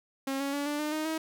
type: tone with pitch steps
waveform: sawtooth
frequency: 270.7 / 278.1 / 285.8 / 293.7 / 301.8 / 310.1 / 318.6 Hz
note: C#4 / C#4 / D4 / D4 / D4 / D#4 / D#4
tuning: -41 / +6 / -47 / 0 / +47 / -6 / +41 cents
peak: -26 dBFS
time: 0.27-1.18 s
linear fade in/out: 5 ms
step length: 130 ms
effects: none